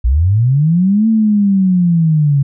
sine linear two-way sweep, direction up then down, 54.4 to 225.2 to 136.8 Hz, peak -8 dBFS, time 0.04-2.43 s, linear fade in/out 10 ms, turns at 1.08 s, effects none

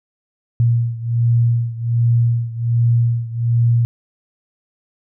sine beating tone pair, 117.3 / 118.6 Hz, A#2 / A#2, +11 / +30 cents, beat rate 1.3 Hz, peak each -15 / -18 dBFS, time 0.6-3.85 s, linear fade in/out 0 ms, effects none

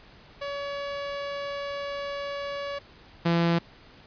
sawtooth tone pair in turn, 566 / 169.2 Hz, C#5 / E3, +36 / +45 cents, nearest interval octave + major sixth, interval 2091 cents, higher first, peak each -27 / -17 dBFS, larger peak second, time 0.41-2.79 / 3.25-3.59 s, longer first, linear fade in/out 10 ms, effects pink hiss -52 dBFS RMS until 4.06 s + resampled to 11025 Hz

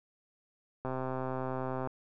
click train, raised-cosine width 1 ms, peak -22 dBFS, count 134, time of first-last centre 0.85-1.873 s, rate 130 Hz, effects none

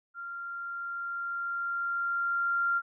sine tone with level ramp, 1387 Hz, F6, 12 cents flat, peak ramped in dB -37 to -24 dBFS, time 0.14-2.82 s, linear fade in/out 50 ms, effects none

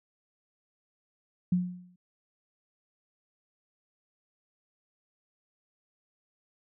sine tone with exponential decay, 179.5 Hz, F3, 48 cents sharp, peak -20 dBFS, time 1.52-1.96 s, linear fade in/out 5 ms, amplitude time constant 94 ms, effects none

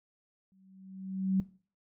sine tone with exponential growth, 190.3 Hz, F#3, 49 cents sharp, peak -23 dBFS, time 0.52-1.4 s, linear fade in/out 0 ms, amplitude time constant 190 ms, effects noise-tail reverb RT60 0.4 s tail -18 dB re dry

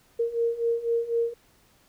sine beating tone pair, 462.8 / 466.8 Hz, A#4 / A#4, -13 / +2 cents, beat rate 4 Hz, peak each -28 / -25 dBFS, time 0.19-1.34 s, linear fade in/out 10 ms, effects pink hiss -61 dBFS RMS until 1.88 s

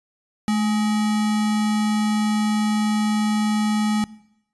sine tone with sample-and-hold, 214.2 Hz, A3, 46 cents flat, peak -17 dBFS, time 0.48-4.04 s, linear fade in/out 0 ms, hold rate 1050 Hz, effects noise-tail reverb RT60 0.8 s tail -21 dB re dry + resampled to 24000 Hz

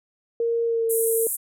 sine tone with pitch glide, 464.4 to 454.6 Hz, A#4 to A#4, -7 to -43 cents, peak -20 dBFS, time 0.4-1.27 s, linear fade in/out 2 ms, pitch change -36 cents, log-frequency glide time 0.65-0.85 s
white band-pass noise, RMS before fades -27 dBFS, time 0.89-1.37 s, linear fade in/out 20 ms, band 8400 to 13000 Hz, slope 48 dB/octave
effects none

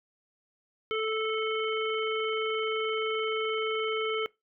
harmonic tone, 438.4 Hz, A4, 6 cents flat, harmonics 1 / 3 / 5 / 7, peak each -29 / -34 / -36 / -37 dBFS, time 0.91-4.26 s, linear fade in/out 0 ms, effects noise-tail reverb RT60 0.2 s tail -22 dB re dry

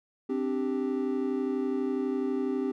triangle chord, C suspended second, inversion none, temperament equal, 261.6 / 293.7 / 392 Hz, C4 / D4 / G4, 0 / 0 / 0 cents, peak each -28 / -32 / -29 dBFS, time 0.29-2.72 s, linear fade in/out 10 ms, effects none

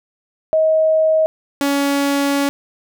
sine / sawtooth tone pair in turn, 633 / 281.2 Hz, D#5 / C#4, +30 / +25 cents, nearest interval octave + major second, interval 1405 cents, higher first, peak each -11 dBFS, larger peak neither, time 0.53-1.26 / 1.61-2.49 s, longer second, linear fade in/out 0 ms, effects none

